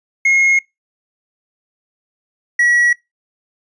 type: tone pair in turn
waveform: triangle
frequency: 2156 / 1925 Hz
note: C#7 / B6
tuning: -49 / -45 cents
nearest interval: major second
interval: 196 cents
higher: first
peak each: -8 dBFS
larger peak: neither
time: 0.25-0.59 / 2.59-2.93 s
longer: neither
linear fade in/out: 5 ms
effects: noise-tail reverb RT60 0.2 s tail -24 dB re dry + resampled to 22050 Hz